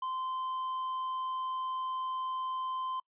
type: tone with tanh clipping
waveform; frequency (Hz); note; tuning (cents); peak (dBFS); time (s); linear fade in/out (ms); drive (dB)
triangle; 1036; C6; -17; -34; 0.02-3; 5; 9
effects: noise-tail reverb RT60 0.1 s tail -26 dB re dry + resampled to 8000 Hz